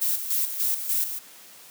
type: noise with tremolo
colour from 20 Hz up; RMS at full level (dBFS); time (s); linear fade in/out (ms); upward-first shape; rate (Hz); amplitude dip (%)
violet; -24; 0.01-1.19; 10; square; 3.4; 60
effects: white hiss -48 dBFS RMS until 1.7 s + high-pass 150 Hz 12 dB/octave